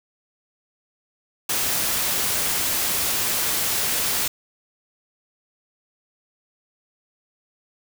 white noise, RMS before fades -23 dBFS, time 1.49-4.28 s, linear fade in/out 5 ms, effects none

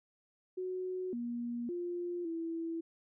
sine tone with pitch steps, 369 / 238.4 / 350.6 / 330.3 Hz, F#4 / A#3 / F4 / E4, -5 / +39 / +7 / +4 cents, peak -35 dBFS, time 0.57-2.81 s, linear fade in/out 10 ms, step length 560 ms, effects none

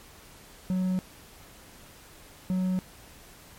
triangle tone pair in turn, 185 / 185 Hz, F#3 / F#3, 0 / 0 cents, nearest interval unison, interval 0 cents, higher neither, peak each -22 dBFS, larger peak neither, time 0.7-0.99 / 2.5-2.79 s, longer neither, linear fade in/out 0 ms, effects pink hiss -51 dBFS RMS until 3.58 s + MP3 64 kbps

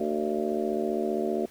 harmonic tone with a mistuned harmonic, 75.2 Hz, D2, 42 cents sharp, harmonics 3 / 4 / 5 / 6 / 7 / 8 / 9, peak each -32 / -35 / -29 / -35 / -39 / -36 / -34 dBFS, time 0-1.46 s, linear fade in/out 5 ms, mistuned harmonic 7, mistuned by +66 cents, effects pink hiss -54 dBFS RMS until 1.5 s

